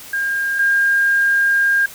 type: tone pair in turn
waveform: sine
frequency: 1610 / 1610 Hz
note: G6 / G6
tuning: +46 / +46 cents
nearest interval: unison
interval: 0 cents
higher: neither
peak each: -17 / -12 dBFS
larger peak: second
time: 0.13-0.59 / 0.59-1.86 s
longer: second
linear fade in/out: 5 ms
effects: white hiss -37 dBFS RMS until 1.94 s

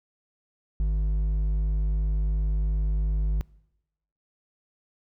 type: tone with hard clipping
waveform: sine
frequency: 51.4 Hz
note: G#1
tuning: 17 cents flat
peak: -23 dBFS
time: 0.8-3.41 s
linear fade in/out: 0 ms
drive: 5 dB
effects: noise-tail reverb RT60 0.9 s tail -24 dB re dry

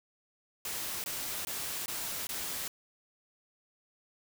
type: noise bursts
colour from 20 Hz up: white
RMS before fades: -37 dBFS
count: 5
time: 0.65-2.68 s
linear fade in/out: 2 ms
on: 390 ms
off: 20 ms
effects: none

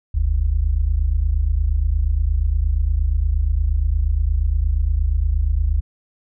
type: tone pair together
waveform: sine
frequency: 45.49 / 74 Hz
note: F#1 / D2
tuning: -29 / +14 cents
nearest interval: minor sixth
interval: 843 cents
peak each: -18 dBFS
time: 0.14-5.81 s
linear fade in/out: 10 ms
effects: none

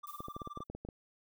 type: tone with tremolo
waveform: triangle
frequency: 1180 Hz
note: D6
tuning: 8 cents sharp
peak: -39 dBFS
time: 0.03-0.64 s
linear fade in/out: 10 ms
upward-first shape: sine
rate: 19 Hz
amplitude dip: 100%
type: noise with exponential decay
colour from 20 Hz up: violet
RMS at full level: -49 dBFS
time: 0.07-0.67 s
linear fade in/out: 0 ms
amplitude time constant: 130 ms
type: clicks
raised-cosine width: 2 ms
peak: -30 dBFS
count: 11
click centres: 0.205 / 0.284 / 0.365 / 0.418 / 0.474 / 0.574 / 0.605 / 0.7 / 0.75 / 0.85 / 0.888 s
effects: none

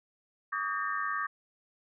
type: tone cluster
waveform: sine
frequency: 1144 / 1243 / 1599 / 1819 Hz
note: D6 / D#6 / G6 / A#6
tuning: -46 / -2 / +34 / -43 cents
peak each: -34 / -36 / -37 / -36 dBFS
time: 0.52-1.27 s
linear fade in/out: 10 ms
effects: none

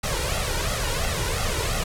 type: noise with flanger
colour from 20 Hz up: pink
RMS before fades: -25 dBFS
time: 0.03-1.84 s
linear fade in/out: 10 ms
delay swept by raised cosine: 1.5 to 2.14 ms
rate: 2.9 Hz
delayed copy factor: +0.75
effects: low-pass 11000 Hz 12 dB/octave

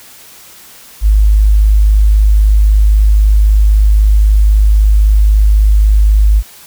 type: tone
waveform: sine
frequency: 51.9 Hz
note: G#1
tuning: in tune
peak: -4 dBFS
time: 1.01-6.43 s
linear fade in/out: 50 ms
effects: white hiss -37 dBFS RMS until 6.66 s

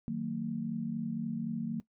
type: chord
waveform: sine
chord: D# minor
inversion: none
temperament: equal with one note detuned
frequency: 155.56 / 185 / 228.9 Hz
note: D#3 / F#3 / A#3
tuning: 0 / 0 / -31 cents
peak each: -40 / -38 / -34 dBFS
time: 0.08-1.8 s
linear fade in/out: 0 ms
effects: noise-tail reverb RT60 0.1 s tail -18 dB re dry

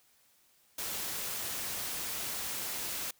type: noise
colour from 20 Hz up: white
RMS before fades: -37 dBFS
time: 0.78-3.11 s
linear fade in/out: 5 ms
effects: white hiss -67 dBFS RMS until 3.19 s

